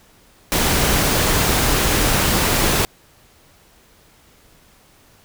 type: noise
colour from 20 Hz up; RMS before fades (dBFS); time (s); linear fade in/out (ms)
pink; -17; 0.52-2.85; 0
effects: pink hiss -52 dBFS RMS until 5.24 s